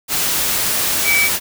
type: tone in noise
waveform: sine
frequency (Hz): 2295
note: D7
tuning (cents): -40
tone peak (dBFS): -13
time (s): 1.04-1.3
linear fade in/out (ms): 50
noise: white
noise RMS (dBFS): -18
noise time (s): 0.08-1.4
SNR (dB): +2
effects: none